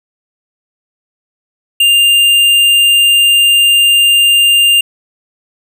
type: tone with tanh clipping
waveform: triangle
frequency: 2800 Hz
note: F7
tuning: 4 cents sharp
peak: -7 dBFS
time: 1.8-4.81 s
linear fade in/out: 5 ms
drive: 17 dB
effects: none